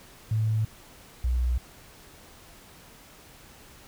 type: tone pair in turn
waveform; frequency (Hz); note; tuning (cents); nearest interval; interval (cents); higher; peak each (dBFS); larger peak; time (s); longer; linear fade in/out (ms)
sine; 109.6 / 61.51; A2 / B1; -6 / -6; minor seventh; 1000; first; -22; neither; 0.31-0.65 / 1.24-1.58; neither; 5
effects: pink hiss -51 dBFS RMS until 3.87 s